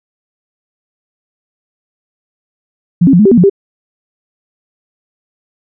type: tone with pitch steps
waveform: sine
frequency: 173.2 / 270.9 / 175.4 / 212.3 / 388.3 / 238.3 / 176.6 / 395.7 Hz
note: F3 / C#4 / F3 / G#3 / G4 / A#3 / F3 / G4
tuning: -14 / -40 / +8 / +38 / -16 / +38 / +20 / +16 cents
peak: -3 dBFS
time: 3.01-3.498 s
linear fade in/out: 10 ms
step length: 61 ms
effects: none